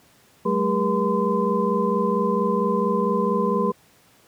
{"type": "tone cluster", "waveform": "sine", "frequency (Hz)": [190, 214.4, 405.6, 481.2, 1025], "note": ["F#3", "A3", "G#4", "B4", "C6"], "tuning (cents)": [46, -45, -41, -45, -36], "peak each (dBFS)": -25, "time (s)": [0.45, 3.72], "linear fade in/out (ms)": 10, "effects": ["pink hiss -56 dBFS RMS until 4.27 s", "high-pass 100 Hz 12 dB/octave"]}